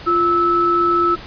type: tone pair together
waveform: sine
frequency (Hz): 346.2 / 1307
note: F4 / E6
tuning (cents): -15 / -15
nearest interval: octave + major seventh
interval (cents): 2300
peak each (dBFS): -18 / -14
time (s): 0.06-1.16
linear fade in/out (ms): 20
effects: pink hiss -35 dBFS RMS until 1.26 s + resampled to 11025 Hz